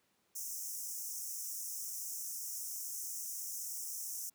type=high-pass noise; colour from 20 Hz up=pink; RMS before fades=-42 dBFS; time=0.35-4.3 s; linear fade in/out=10 ms; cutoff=5500 Hz; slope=96 dB/octave; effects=pink hiss -75 dBFS RMS until 4.34 s + high-pass 150 Hz 12 dB/octave